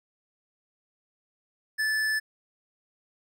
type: tone with tanh clipping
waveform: sine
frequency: 1744 Hz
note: A6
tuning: 16 cents flat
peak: -26 dBFS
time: 1.78-2.2 s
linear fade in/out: 20 ms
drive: 15 dB
effects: none